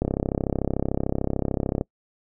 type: click train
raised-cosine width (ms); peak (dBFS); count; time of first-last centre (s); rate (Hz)
2; -10; 61; 0.02-1.811; 33.5
effects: noise-tail reverb RT60 0.1 s tail -25 dB re dry